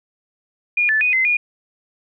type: tone with pitch steps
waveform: sine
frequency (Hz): 2431 / 1747 / 2484 / 2059 / 2437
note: D#7 / A6 / D#7 / C7 / D#7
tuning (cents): -41 / -13 / -3 / -28 / -37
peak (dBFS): -14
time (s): 0.77-1.37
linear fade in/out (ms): 5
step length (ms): 120
effects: none